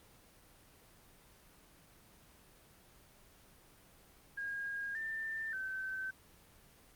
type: tone with pitch steps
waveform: sine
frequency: 1628 / 1788 / 1539 Hz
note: G#6 / A6 / G6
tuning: -35 / +27 / -32 cents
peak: -37 dBFS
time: 4.37-6.11 s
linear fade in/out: 10 ms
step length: 580 ms
effects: pink hiss -62 dBFS RMS until 6.95 s + Opus 24 kbps